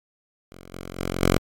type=tone with level steps; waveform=5% pulse; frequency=44.98 Hz; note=F#1; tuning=48 cents flat; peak=-32 / -24 / -15 / -6 dBFS; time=0.52-1.38 s; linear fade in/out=0 ms; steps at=0.72 / 0.98 / 1.21 s; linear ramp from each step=20 ms; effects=AAC 64 kbps